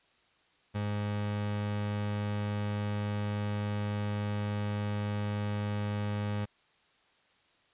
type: tone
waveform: 30% pulse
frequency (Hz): 103.5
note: G#2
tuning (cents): -5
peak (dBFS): -28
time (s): 0.74-6.46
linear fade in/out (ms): 20
effects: white hiss -67 dBFS RMS until 7.73 s + resampled to 8000 Hz